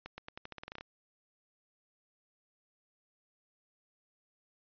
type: accelerating click train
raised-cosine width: 0.3 ms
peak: -27 dBFS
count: 13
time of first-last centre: 0.06-0.81 s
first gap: 120 ms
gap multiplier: 0.87
effects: resampled to 11025 Hz